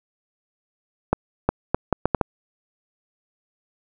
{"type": "accelerating click train", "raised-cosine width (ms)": 1, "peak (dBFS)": -3, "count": 7, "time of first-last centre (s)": [1.13, 2.212], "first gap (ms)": 360, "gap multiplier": 0.71, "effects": []}